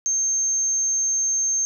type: tone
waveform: sine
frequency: 6360 Hz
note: G8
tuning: 24 cents sharp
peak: -19 dBFS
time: 0.06-1.65 s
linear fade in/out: 0 ms
effects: none